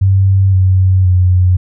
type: tone with pitch steps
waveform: sine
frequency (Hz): 96.5 / 93.7 / 90.98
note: G2 / F#2 / F#2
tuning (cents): -27 / +22 / -29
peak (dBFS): -6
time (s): 0.01-1.57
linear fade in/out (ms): 10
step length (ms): 520
effects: none